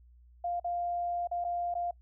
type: tone with dropouts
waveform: sine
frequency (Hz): 699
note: F5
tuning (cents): +1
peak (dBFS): -30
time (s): 0.44-1.91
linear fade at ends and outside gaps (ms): 5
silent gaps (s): 0.598-0.644 / 1.273-1.313 / 1.442-1.447 / 1.741-1.751
effects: noise-tail reverb RT60 0.1 s tail -23 dB re dry + added 60 Hz sine -55 dBFS peak until 2.01 s